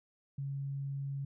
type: tone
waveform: sine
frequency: 138.59 Hz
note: C#3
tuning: in tune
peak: -35 dBFS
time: 0.38-1.25 s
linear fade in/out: 5 ms
effects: none